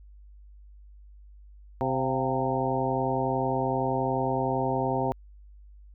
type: harmonic tone with a mistuned harmonic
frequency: 130.81 Hz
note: C3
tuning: in tune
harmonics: 1 / 2 / 3 / 4 / 5 / 6 / 7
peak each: -32 / -32 / -32 / -32 / -32 / -32 / -32 dBFS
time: 1.81-5.12 s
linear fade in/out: 0 ms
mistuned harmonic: 5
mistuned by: +73 cents
effects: added 50 Hz sine -47 dBFS peak until 5.94 s